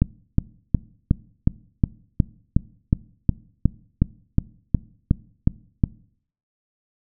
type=click train; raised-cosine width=5 ms; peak=-3 dBFS; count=17; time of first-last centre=0.02-5.838 s; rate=2.75 Hz; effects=noise-tail reverb RT60 0.6 s tail -22 dB re dry